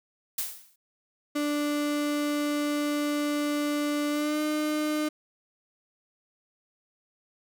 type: noise with exponential decay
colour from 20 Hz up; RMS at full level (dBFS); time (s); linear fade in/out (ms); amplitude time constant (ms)
blue; -27; 0.38-0.76; 5; 82
type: tone with pitch glide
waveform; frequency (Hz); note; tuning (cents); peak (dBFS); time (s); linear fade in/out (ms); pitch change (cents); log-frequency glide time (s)
35% pulse; 293.7 to 303.7; D4 to D#4; 0 to -42; -24; 1.35-5.09; 10; +58; 4.1-4.41
effects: none